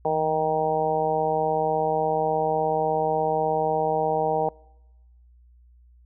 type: harmonic tone with a mistuned harmonic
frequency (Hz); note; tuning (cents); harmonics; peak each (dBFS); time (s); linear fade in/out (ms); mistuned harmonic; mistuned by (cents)
156.5; D#3; +10; 1 / 2 / 3 / 4 / 5 / 6; -34 / -36 / -25 / -27 / -25 / -31; 0.05-4.49; 2; 1; +57
effects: noise-tail reverb RT60 1.0 s tail -26 dB re dry + added 60 Hz sine -51 dBFS peak until 6.05 s